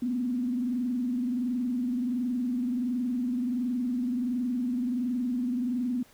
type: tone with frequency modulation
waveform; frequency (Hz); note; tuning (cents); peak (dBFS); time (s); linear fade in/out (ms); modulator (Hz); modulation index
sine; 246.9; B3; 0; -26; 0.02-6.03; 5; 21.4; 0.65
effects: pink hiss -58 dBFS RMS until 6.13 s